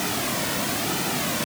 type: noise with flanger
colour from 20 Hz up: pink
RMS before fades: -25 dBFS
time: 0-1.44 s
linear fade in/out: 0 ms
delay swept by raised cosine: 1.8 to 2.5 ms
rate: 1 Hz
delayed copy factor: -0.5
effects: high-pass 150 Hz 12 dB/octave